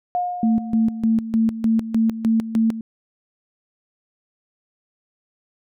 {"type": "tone with exponential decay", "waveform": "sine", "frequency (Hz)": 715, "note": "F5", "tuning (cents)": 41, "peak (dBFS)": -17, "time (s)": [0.15, 1.17], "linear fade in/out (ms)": 0, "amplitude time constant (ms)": 220}
{"type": "tone with tremolo", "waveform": "sine", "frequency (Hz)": 224.3, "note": "A3", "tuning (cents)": 34, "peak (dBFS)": -14, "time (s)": [0.43, 2.81], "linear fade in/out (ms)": 2, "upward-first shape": "square", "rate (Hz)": 3.3, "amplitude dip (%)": 75}
{"effects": []}